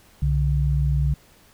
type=tone pair together; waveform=sine; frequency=63.9 / 143.45 Hz; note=C2 / D3; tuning=-40 / -40 cents; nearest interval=octave + major second; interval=1400 cents; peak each=-20 / -21 dBFS; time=0.22-1.14 s; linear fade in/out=5 ms; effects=pink hiss -54 dBFS RMS until 1.53 s